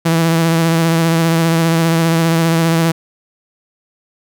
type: tone with vibrato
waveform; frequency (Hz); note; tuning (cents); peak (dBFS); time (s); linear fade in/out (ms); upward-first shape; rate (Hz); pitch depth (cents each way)
sawtooth; 164.81; E3; 0; -7; 0.05-2.92; 10; sine; 15; 26
effects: none